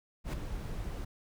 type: noise with ADSR envelope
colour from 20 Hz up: brown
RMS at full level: -29 dBFS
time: 0.24-1.05 s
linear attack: 94 ms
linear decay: 3 ms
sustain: -9 dB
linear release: 9 ms
effects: none